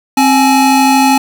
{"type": "tone pair together", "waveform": "square", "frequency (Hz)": [265.1, 848], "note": ["C4", "G#5"], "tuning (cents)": [23, 36], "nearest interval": "octave + minor sixth", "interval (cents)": 2013, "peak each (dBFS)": -10, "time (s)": [0.17, 1.18], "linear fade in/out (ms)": 5, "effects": []}